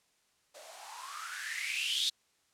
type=noise with band-pass filter sweep; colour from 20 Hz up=violet; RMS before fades=-37 dBFS; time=0.54-2.1 s; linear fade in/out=10 ms; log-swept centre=560 to 3800 Hz; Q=9.8; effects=white hiss -72 dBFS RMS until 2.53 s + low-pass 9000 Hz 12 dB/octave